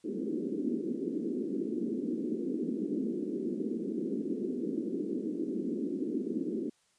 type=band-pass noise; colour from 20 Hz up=pink; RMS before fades=-34 dBFS; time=0.04-6.7 s; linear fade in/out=10 ms; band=210 to 400 Hz; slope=48 dB/octave; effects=white hiss -70 dBFS RMS until 6.98 s + resampled to 22050 Hz